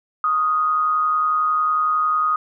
sine tone with amplitude modulation, 1244.5 Hz, D#6, in tune, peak -14 dBFS, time 0.24-2.36 s, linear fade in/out 2 ms, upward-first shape sine, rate 151 Hz, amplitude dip 45%, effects none

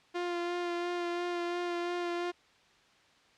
sawtooth tone with vibrato, 349.2 Hz, F4, in tune, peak -28 dBFS, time 0.14-2.32 s, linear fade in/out 20 ms, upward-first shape sine, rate 2.9 Hz, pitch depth 17 cents each way, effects white hiss -63 dBFS RMS until 3.37 s + low-pass 4000 Hz 12 dB/octave

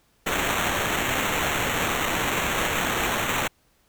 violet noise with sample-and-hold, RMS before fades -25 dBFS, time 0.26-3.48 s, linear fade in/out 10 ms, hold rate 4900 Hz, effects pink hiss -64 dBFS RMS until 3.88 s

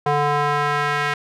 square tone with band-pass filter sweep, 146.2 Hz, D3, 7 cents flat, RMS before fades -20 dBFS, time 0.06-1.14 s, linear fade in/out 5 ms, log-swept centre 830 to 1800 Hz, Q 1.5, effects none

